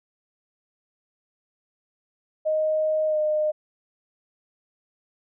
sine tone with pitch glide, 622.3 to 611.3 Hz, D#5 to D#5, 0 to -31 cents, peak -20 dBFS, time 2.45-3.52 s, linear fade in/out 20 ms, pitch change -31 cents, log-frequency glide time 3.07-3.18 s, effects none

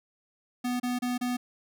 square tone bursts, 246.9 Hz, B3, in tune, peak -28 dBFS, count 4, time 0.64-1.37 s, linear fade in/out 10 ms, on 160 ms, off 30 ms, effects none

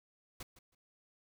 pink noise with echo, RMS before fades -45 dBFS, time 0.4-0.43 s, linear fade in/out 5 ms, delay 160 ms, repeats 2, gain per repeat -15 dB, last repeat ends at 0.75 s, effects none

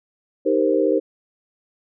sine chord, C minor seventh, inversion first, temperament equal, 311.1 / 392 / 466.2 / 523.3 Hz, Eb4 / G4 / Bb4 / C5, 0 / 0 / 0 / 0 cents, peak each -21 dBFS, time 0.45-1 s, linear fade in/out 20 ms, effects none

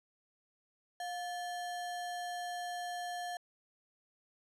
sine tone with sample-and-hold, 710 Hz, F5, 28 cents sharp, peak -37 dBFS, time 1-3.37 s, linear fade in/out 2 ms, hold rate 2450 Hz, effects low-pass 10000 Hz 12 dB/octave

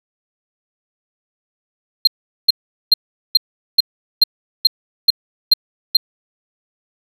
triangle tone bursts, 4186 Hz, C8, in tune, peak -4 dBFS, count 10, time 2.05-5.97 s, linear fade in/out 5 ms, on 23 ms, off 410 ms, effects none

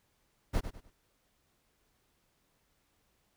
brown noise with echo, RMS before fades -29 dBFS, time 0.53-0.61 s, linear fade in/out 20 ms, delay 100 ms, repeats 3, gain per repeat -10 dB, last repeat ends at 0.91 s, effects pink hiss -74 dBFS RMS until 3.36 s

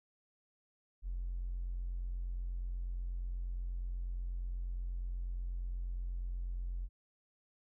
triangle tone with tanh clipping, 44.17 Hz, F1, 20 cents sharp, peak -35 dBFS, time 1.02-6.89 s, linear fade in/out 50 ms, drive 1 dB, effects none

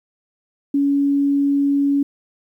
sine tone, 281.5 Hz, C#4, 27 cents sharp, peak -14 dBFS, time 0.74-2.03 s, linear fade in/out 5 ms, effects 9-bit

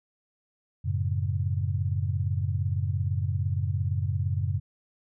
sine chord, F# minor, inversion none, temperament equal, 92.5 / 110 / 138.59 Hz, F#2 / A2 / C#3, 0 / 0 / 0 cents, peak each -27 / -30 / -31 dBFS, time 0.84-4.6 s, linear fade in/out 20 ms, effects none

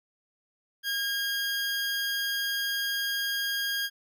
20% pulse tone, 1624 Hz, G#6, 39 cents flat, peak -23 dBFS, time 0.83-3.9 s, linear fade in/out 50 ms, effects none

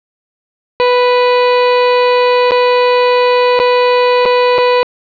30% pulse tone with dropouts, 493.9 Hz, B4, in tune, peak -5 dBFS, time 0.8-4.83 s, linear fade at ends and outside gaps 0 ms, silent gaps 2.509-2.518 / 3.591-3.6 / 4.254-4.259 / 4.581-4.585 s, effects resampled to 11025 Hz + 7-bit

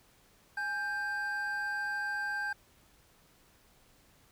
triangle tone pair together, 830 / 1576.8 Hz, G#5 / G6, -1 / +10 cents, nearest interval major seventh, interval 1111 cents, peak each -38 / -31 dBFS, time 0.57-2.53 s, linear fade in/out 5 ms, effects pink hiss -64 dBFS RMS until 4.31 s

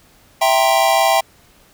square chord, C dominant seventh, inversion first, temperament equal, 659.3 / 784 / 932.3 / 1046.5 Hz, E5 / G5 / Bb5 / C6, 0 / 0 / 0 / 0 cents, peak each -17 / -16 / -22 / -22 dBFS, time 0.41-1.21 s, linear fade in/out 10 ms, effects pink hiss -51 dBFS RMS until 1.73 s

